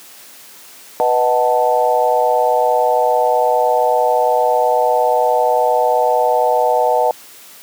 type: chord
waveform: sine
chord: B dominant seventh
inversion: none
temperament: equal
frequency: 493.9 / 622.3 / 740 / 880 Hz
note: B4 / D#5 / F#5 / A5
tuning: 0 / 0 / 0 / 0 cents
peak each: -17 dBFS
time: 1-7.11 s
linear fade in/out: 0 ms
effects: white hiss -40 dBFS RMS until 7.62 s + high-pass 200 Hz 12 dB/octave